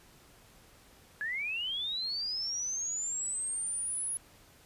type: linear sweep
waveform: sine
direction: up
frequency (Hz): 1661.2 to 10548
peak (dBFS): -32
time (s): 1.21-4.17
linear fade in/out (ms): 0
effects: pink hiss -59 dBFS RMS until 4.65 s + resampled to 32000 Hz